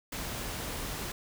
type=noise; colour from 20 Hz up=pink; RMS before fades=-37 dBFS; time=0.12-1.12 s; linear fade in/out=5 ms; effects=none